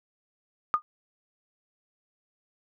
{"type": "tone with exponential decay", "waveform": "sine", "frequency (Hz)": 1223, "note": "D#6", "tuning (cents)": -30, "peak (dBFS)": -15, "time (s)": [0.74, 0.82], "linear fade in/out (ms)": 0, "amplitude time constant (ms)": 16, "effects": []}